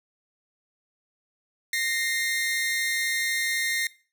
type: tone pair together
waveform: sawtooth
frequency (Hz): 1852 / 2098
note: A#6 / C7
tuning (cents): -12 / +4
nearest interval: major second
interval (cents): 216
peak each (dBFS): -24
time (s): 1.73-3.87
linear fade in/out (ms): 2
effects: noise-tail reverb RT60 0.4 s tail -20 dB re dry